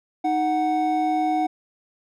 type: tone pair together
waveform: triangle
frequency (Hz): 311.1 / 739.9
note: D#4 / F#5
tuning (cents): 0 / 0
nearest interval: octave + minor third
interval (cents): 1500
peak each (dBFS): -22 / -19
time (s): 0.24-1.47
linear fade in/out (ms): 10
effects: none